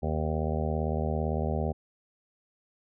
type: harmonic tone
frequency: 77.78 Hz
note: D#2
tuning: in tune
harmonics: 1 / 2 / 3 / 5 / 6 / 7 / 8 / 9 / 10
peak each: -30 / -33 / -35 / -37 / -38 / -38 / -39 / -40 / -40 dBFS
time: 0.02-1.73 s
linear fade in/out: 20 ms
effects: none